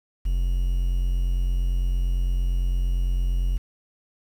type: tone with quantisation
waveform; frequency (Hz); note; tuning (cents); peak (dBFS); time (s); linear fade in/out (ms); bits
triangle; 44.41; F1; +30; -18; 0.25-3.58; 10; 8
effects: none